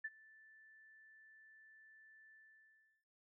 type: tone with ADSR envelope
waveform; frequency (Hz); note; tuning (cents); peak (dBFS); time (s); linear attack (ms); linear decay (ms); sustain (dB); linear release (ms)
sine; 1760; A6; 0; -38; 0.04-3.05; 9; 40; -23; 710
effects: none